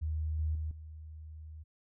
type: tone with level steps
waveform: sine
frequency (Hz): 77.9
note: D#2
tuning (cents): +3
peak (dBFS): -31 / -29 / -33 / -44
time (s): 0.01-1.64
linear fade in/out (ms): 20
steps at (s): 0.39 / 0.55 / 0.71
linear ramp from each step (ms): 2
effects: none